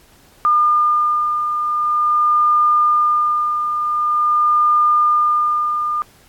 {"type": "beating tone pair", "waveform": "sine", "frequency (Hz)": [1208, 1208.46], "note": ["D6", "D6"], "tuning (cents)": [48, 49], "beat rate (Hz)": 0.46, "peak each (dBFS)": [-13, -22], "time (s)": [0.45, 6.02], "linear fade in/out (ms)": 0, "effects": ["pink hiss -50 dBFS RMS until 6.28 s", "AAC 64 kbps"]}